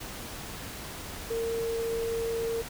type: tone in noise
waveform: sine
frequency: 458.5 Hz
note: A#4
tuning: 29 cents flat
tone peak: -28 dBFS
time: 1.3-2.62 s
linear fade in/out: 10 ms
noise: pink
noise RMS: -40 dBFS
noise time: 0-2.69 s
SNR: +9 dB
effects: none